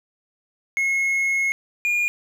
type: tone pair in turn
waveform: triangle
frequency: 2170 / 2425 Hz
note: C#7 / D#7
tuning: -37 / -45 cents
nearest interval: major second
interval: 192 cents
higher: second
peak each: -17 dBFS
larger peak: neither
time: 0.77-1.52 / 1.85-2.08 s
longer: first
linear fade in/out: 0 ms
effects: none